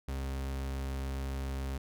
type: tone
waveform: 40% pulse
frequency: 67.2 Hz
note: C2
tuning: 47 cents sharp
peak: -33 dBFS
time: 0.08-1.78 s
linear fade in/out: 5 ms
effects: none